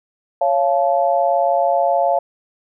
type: chord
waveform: sine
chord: Db augmented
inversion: none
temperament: just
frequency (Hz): 554.4 / 693 / 866.2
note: Db5 / F5 / A5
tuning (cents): 0 / -14 / -27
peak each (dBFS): -18 / -16 / -21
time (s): 0.41-2.19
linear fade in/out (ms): 5
effects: none